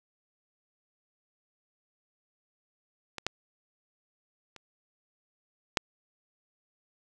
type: clicks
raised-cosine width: 0.2 ms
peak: -19 / -11 / -29 / -6 dBFS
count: 4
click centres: 3.183 / 3.266 / 4.563 / 5.772 s
effects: none